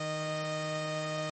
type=tone pair together; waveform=sawtooth; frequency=155.56 / 617.6 Hz; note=D#3 / D#5; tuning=0 / -13 cents; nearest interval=2 octaves; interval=2387 cents; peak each=-33 / -30 dBFS; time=0-1.3 s; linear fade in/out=5 ms; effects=MP3 32 kbps